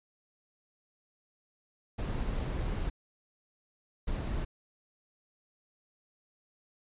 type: noise bursts at uneven times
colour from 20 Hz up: brown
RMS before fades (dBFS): -33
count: 2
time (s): 1.98-2.9 / 4.07-4.45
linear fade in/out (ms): 10
effects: resampled to 8000 Hz